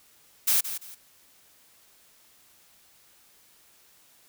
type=noise with echo; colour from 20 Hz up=blue; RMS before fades=-22 dBFS; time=0.47-0.61 s; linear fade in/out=10 ms; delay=170 ms; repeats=2; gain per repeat=-11 dB; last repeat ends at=0.95 s; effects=white hiss -59 dBFS RMS until 4.28 s